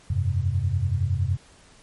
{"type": "chord", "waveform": "sine", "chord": "F suspended second", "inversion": "none", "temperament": "equal", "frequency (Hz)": [87.31, 98, 130.81], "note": ["F2", "G2", "C3"], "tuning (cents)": [0, 0, 0], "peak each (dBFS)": [-25, -24, -27], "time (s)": [0.1, 1.37], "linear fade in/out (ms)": 5, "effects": ["pink hiss -53 dBFS RMS until 1.82 s", "MP3 48 kbps"]}